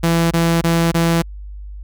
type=tone bursts; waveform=sawtooth; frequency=167.2 Hz; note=E3; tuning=25 cents sharp; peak=-9 dBFS; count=4; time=0.03-1.222 s; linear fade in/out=10 ms; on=280 ms; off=24 ms; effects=added 50 Hz sine -29 dBFS peak until 1.83 s